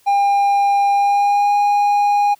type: tone with pitch glide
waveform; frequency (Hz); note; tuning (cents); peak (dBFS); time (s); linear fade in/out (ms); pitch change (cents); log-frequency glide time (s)
triangle; 803 to 818.9; G5 to G#5; +41 to -25; -10; 0.06-2.35; 20; +34; 0.92-1.55
effects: white hiss -55 dBFS RMS until 2.39 s